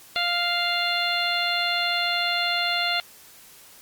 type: harmonic tone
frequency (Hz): 698.5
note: F5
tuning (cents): 0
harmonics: 1 / 2 / 3 / 4 / 5 / 6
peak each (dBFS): -29 / -29 / -29 / -29 / -29 / -29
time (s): 0.16-3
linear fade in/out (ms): 0
effects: white hiss -49 dBFS RMS until 3.81 s + Opus 48 kbps